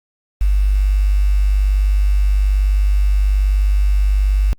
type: tone with quantisation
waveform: sine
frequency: 49.42 Hz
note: G1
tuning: 15 cents sharp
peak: -11 dBFS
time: 0.41-4.53 s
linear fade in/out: 0 ms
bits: 6
effects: Opus 48 kbps